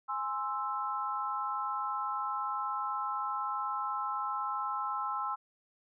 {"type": "chord", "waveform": "sine", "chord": "Ab augmented", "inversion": "none", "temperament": "equal", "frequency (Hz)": [830.6, 1046.5, 1318.5], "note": ["Ab5", "C6", "E6"], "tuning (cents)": [0, 0, 0], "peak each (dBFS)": [-38, -36, -35], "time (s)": [0.08, 5.36], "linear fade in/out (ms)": 20, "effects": []}